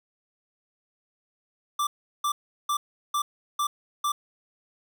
square tone bursts, 1174.7 Hz, D6, in tune, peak -24 dBFS, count 6, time 1.79-4.12 s, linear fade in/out 5 ms, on 80 ms, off 370 ms, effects none

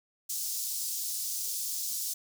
pink high-pass noise, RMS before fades -34 dBFS, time 0.29-2.14 s, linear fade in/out 10 ms, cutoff 5200 Hz, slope 24 dB/octave, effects none

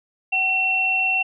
sine tone pair together, 756.3 / 2714 Hz, F#5 / E7, +38 / +50 cents, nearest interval octave + minor seventh, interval 2212 cents, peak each -27 / -18 dBFS, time 0.32-1.23 s, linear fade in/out 10 ms, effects none

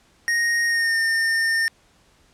square tone with pitch glide, 1865 to 1815 Hz, A#6 to A#6, 0 to -47 cents, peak -19 dBFS, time 0.28-1.68 s, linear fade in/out 0 ms, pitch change -47 cents, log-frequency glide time 0.66-0.99 s, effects pink hiss -58 dBFS RMS until 2.33 s + low-pass 9000 Hz 12 dB/octave

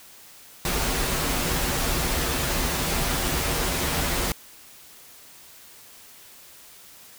pink noise with comb filter, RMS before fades -25 dBFS, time 0.65-4.32 s, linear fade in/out 2 ms, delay 9.6 ms, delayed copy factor -0.6, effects white hiss -48 dBFS RMS until 7.18 s

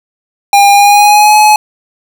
square tone with pitch glide, 805 to 848.9 Hz, G5 to G#5, +46 to +38 cents, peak -3 dBFS, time 0.53-1.56 s, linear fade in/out 2 ms, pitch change +92 cents, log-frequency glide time 0.71-1.36 s, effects none

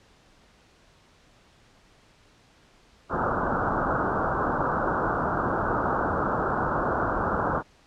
white low-pass noise, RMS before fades -26 dBFS, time 3.09-7.63 s, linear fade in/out 50 ms, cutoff 1500 Hz, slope 96 dB/octave, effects pink hiss -58 dBFS RMS until 7.86 s + low-pass 6000 Hz 12 dB/octave

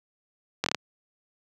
slowing click train, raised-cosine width 0.2 ms, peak -7 dBFS, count 5, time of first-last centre 0.64-0.747 s, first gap 22 ms, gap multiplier 1.13, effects high-pass 150 Hz 12 dB/octave

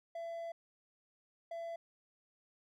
triangle tone bursts at uneven times, 671 Hz, E5, 31 cents sharp, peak -38 dBFS, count 2, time 0.15-0.52 / 1.51-1.76 s, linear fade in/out 5 ms, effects none

